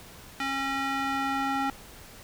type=tone with band-pass filter sweep; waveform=square; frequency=272 Hz; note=C#4; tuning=33 cents flat; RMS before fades=-29 dBFS; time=0.4-1.7 s; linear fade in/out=2 ms; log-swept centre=2000 to 1100 Hz; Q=1.1; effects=pink hiss -48 dBFS RMS until 2.23 s